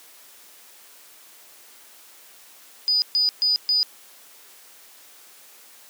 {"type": "tone bursts", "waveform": "sine", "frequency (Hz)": 4951, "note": "D#8", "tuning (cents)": -9, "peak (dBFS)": -17, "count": 4, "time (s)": [2.88, 3.83], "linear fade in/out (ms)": 0, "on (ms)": 140, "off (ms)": 130, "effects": ["white hiss -49 dBFS RMS until 5.89 s", "high-pass 300 Hz 12 dB/octave"]}